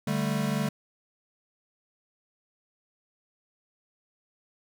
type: chord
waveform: square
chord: D suspended fourth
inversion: none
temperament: equal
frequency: 146.83 / 196 / 220 Hz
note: D3 / G3 / A3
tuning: 0 / 0 / 0 cents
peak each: -31 dBFS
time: 0.07-0.69 s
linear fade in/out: 5 ms
effects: none